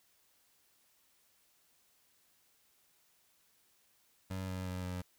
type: tone with pitch steps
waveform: 25% pulse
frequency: 94.3 / 92.95 / 91.62 / 90.3 Hz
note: F#2 / F#2 / F#2 / F#2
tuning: +33 / +8 / -17 / -42 cents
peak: -34 dBFS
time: 4.3-5.02 s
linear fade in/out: 10 ms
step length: 180 ms
effects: white hiss -71 dBFS RMS until 5.18 s